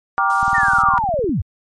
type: chord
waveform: sine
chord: G minor seventh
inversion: none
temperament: just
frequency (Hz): 784 / 940.8 / 1176 / 1411.2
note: G5 / Bb5 / D6 / F6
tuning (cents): 0 / +16 / +2 / +18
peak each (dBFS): -20 / -22 / -17 / -20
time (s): 0.18-0.98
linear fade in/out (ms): 0
type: noise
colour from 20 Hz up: violet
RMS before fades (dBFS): -29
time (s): 0.3-0.82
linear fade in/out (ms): 0
type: click train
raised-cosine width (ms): 5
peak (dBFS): -18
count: 18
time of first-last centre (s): 0.43-1.293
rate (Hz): 19.7
type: linear sweep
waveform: sine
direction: down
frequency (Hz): 1864.7 to 57.5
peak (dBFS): -16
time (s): 0.54-1.42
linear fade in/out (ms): 10
effects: low-pass 7000 Hz 12 dB/octave + MP3 48 kbps